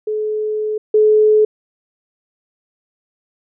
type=tone pair in turn; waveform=sine; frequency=428.3 / 428.3 Hz; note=A4 / A4; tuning=-47 / -47 cents; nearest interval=unison; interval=0 cents; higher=neither; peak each=-17 / -8 dBFS; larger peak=second; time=0.07-0.78 / 0.94-1.45 s; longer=first; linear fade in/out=5 ms; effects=none